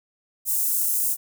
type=high-pass noise; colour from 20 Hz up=white; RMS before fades=-23 dBFS; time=0.45-1.17 s; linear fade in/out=50 ms; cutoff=7800 Hz; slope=24 dB/octave; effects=none